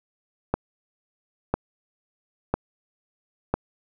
click train, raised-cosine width 1 ms, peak -7 dBFS, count 4, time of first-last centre 0.54-3.54 s, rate 1 Hz, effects none

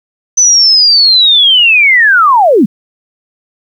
sine linear sweep, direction down, 6090 to 174.61 Hz, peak -3 dBFS, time 0.37-2.66 s, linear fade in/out 10 ms, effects 7-bit

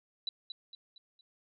sine tone with echo, 3951 Hz, B7, in tune, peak -32 dBFS, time 0.27-0.29 s, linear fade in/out 2 ms, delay 230 ms, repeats 4, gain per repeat -7 dB, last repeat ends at 1.21 s, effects none

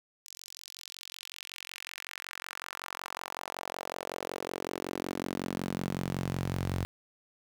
sawtooth tone with high-pass filter sweep, 45.38 Hz, F#1, 33 cents flat, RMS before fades -38 dBFS, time 0.25-6.85 s, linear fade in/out 0 ms, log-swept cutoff 6100 to 95 Hz, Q 1.8, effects 9-bit

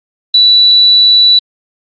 sine tone, 3951 Hz, B7, in tune, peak -3 dBFS, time 0.34-1.39 s, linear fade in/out 5 ms, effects Opus 24 kbps

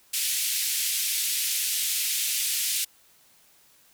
white band-pass noise, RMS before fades -27 dBFS, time 0.13-2.85 s, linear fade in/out 10 ms, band 2300 to 14000 Hz, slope 24 dB/octave, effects white hiss -59 dBFS RMS until 3.93 s

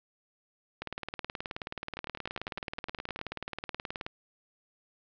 two click trains, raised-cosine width 0.3 ms, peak -22 / -19 dBFS, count 13 / 62, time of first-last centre 1.97-3.191 / 0.82-4.065 s, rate 9.83 / 18.8 Hz, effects low-pass 5000 Hz 12 dB/octave

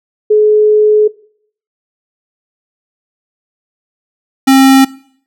sine / square tone pair in turn, 425 / 267.7 Hz, G#4 / C4, +40 / +40 cents, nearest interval minor sixth, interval 800 cents, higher first, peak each -4 dBFS, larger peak neither, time 0.3-1.08 / 4.47-4.85 s, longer first, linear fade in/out 10 ms, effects noise-tail reverb RT60 0.6 s tail -21 dB re dry

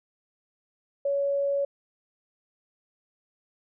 sine tone, 561 Hz, C#5, 21 cents sharp, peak -23 dBFS, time 1.05-1.65 s, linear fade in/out 5 ms, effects none

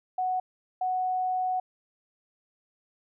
sine tone pair in turn, 740 / 740 Hz, F#5 / F#5, 0 / 0 cents, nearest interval unison, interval 0 cents, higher neither, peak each -25 dBFS, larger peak neither, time 0.18-0.4 / 0.81-1.6 s, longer second, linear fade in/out 5 ms, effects none

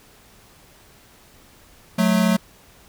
square tone pair together, 183.57 / 218.3 Hz, F#3 / A3, -13 / -13 cents, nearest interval minor third, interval 300 cents, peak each -19 dBFS, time 1.98-2.37 s, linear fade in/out 10 ms, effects pink hiss -51 dBFS RMS until 2.88 s

